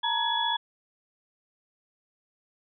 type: tone cluster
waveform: sine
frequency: 894 / 949 / 1678 / 3389 Hz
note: A5 / A#5 / G#6 / G#7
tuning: +27 / +31 / +17 / +34 cents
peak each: -31 / -29 / -34 / -28 dBFS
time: 0.03-0.57 s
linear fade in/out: 10 ms
effects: none